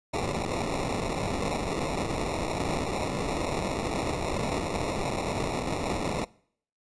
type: noise with sample-and-hold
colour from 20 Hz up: blue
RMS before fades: -30 dBFS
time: 0.13-6.25 s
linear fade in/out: 10 ms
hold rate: 1575 Hz
effects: noise-tail reverb RT60 0.6 s tail -23 dB re dry + resampled to 22050 Hz